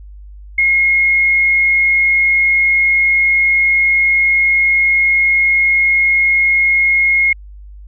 sine tone, 2155 Hz, C#7, 49 cents flat, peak -9 dBFS, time 0.58-7.33 s, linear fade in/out 5 ms, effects added 50 Hz sine -32 dBFS peak until 7.87 s

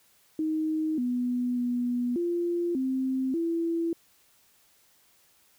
sine tone with pitch steps, 313.3 / 246.6 / 244.2 / 345.8 / 262.1 / 333.8 Hz, D#4 / B3 / B3 / F4 / C4 / E4, +12 / -2 / -19 / -17 / +3 / +22 cents, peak -25 dBFS, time 0.39-3.93 s, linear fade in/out 2 ms, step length 590 ms, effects white hiss -63 dBFS RMS until 5.58 s

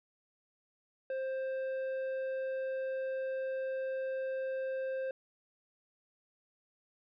sine tone with tanh clipping, 527 Hz, C5, 12 cents sharp, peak -35 dBFS, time 1.1-5.11 s, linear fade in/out 2 ms, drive 8 dB, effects none

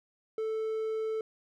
triangle tone, 440 Hz, A4, in tune, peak -28 dBFS, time 0.38-1.21 s, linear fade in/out 2 ms, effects none

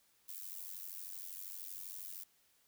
violet noise with amplitude modulation, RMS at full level -43 dBFS, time 0.28-2.24 s, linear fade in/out 10 ms, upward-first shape sine, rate 92.8 Hz, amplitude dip 90%, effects white hiss -72 dBFS RMS until 2.67 s

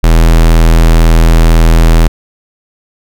square tone, 41 Hz, E1, 9 cents flat, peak -3 dBFS, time 0.03-2.08 s, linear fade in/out 10 ms, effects none

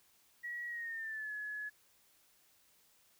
sine tone with pitch glide, 1918 to 1698.9 Hz, A#6 to G#6, +49 to +39 cents, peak -39 dBFS, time 0.43-1.7 s, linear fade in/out 20 ms, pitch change -210 cents, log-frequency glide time 0.67-1.33 s, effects white hiss -69 dBFS RMS until 3.19 s

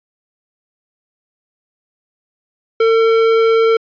sine tone with tanh clipping, 451.6 Hz, A4, 45 cents sharp, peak -11 dBFS, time 2.8-3.77 s, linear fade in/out 5 ms, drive 15 dB, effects resampled to 11025 Hz

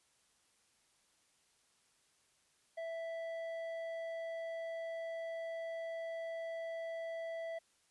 square tone with low-pass filter, 660 Hz, E5, 2 cents sharp, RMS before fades -42 dBFS, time 2.77-7.59 s, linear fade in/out 10 ms, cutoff 1900 Hz, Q 0.84, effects white hiss -73 dBFS RMS until 7.9 s + resampled to 24000 Hz

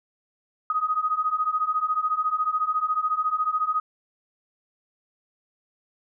sine beating tone pair, 1244.5 / 1258.5 Hz, D#6 / D#6, 0 / +19 cents, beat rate 14 Hz, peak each -26 / -24 dBFS, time 0.7-3.8 s, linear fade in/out 2 ms, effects none

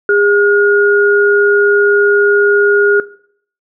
sine tone pair together, 407.4 / 1436 Hz, G#4 / F6, -33 / +48 cents, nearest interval octave + minor seventh, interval 2181 cents, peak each -10 dBFS, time 0.09-3 s, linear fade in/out 2 ms, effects noise-tail reverb RT60 0.6 s tail -19 dB re dry

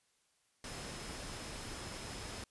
sine tone in noise, 5160 Hz, E8, 38 cents flat, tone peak -56 dBFS, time 0.64-2.44 s, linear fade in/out 2 ms, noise pink, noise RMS -45 dBFS, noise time 0.64-2.44 s, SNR -14 dB, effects white hiss -75 dBFS RMS until 2.5 s + resampled to 24000 Hz

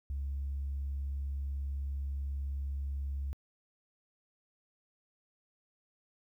sine tone, 69.3 Hz, C#2, in tune, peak -32 dBFS, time 0.1-3.33 s, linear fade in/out 0 ms, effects tanh soft clip ceiling -30 dBFS + 12-bit

